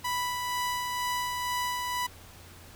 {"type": "tone with tremolo", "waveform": "sawtooth", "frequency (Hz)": 987.8, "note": "B5", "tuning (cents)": 0, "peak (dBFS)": -24, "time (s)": [0.04, 2.07], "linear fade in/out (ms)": 10, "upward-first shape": "sine", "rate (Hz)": 2.1, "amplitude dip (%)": 30, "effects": ["added 88 Hz sine -52 dBFS peak until 2.75 s", "pink hiss -51 dBFS RMS until 2.75 s"]}